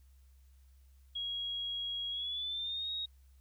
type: tone with pitch glide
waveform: sine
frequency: 3300 to 3769 Hz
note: G#7 to A#7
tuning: -12 to +18 cents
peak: -35 dBFS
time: 1.15-3.06 s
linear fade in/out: 10 ms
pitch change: +230 cents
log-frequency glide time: 2.11-2.91 s
effects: added 66 Hz sine -58 dBFS peak until 3.4 s + white hiss -75 dBFS RMS until 3.4 s